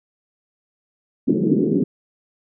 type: band-pass noise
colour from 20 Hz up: white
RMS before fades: -18 dBFS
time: 1.27-1.84 s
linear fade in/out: 10 ms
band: 150 to 400 Hz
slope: 48 dB/octave
effects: none